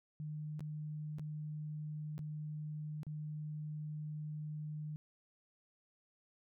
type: tone with dropouts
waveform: sine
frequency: 151.9 Hz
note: D#3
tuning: 41 cents flat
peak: -40 dBFS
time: 0.2-4.96 s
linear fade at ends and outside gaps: 0 ms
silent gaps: 0.594-0.606 / 1.185-1.195 / 2.18-2.191 / 3.032-3.067 s
effects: none